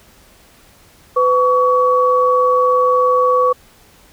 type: tone pair together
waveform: sine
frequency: 503 / 1129.2 Hz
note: B4 / C#6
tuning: +32 / +32 cents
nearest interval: octave + major second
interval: 1400 cents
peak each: -13 dBFS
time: 1.16-3.53 s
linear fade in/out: 10 ms
effects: pink hiss -48 dBFS RMS until 4.12 s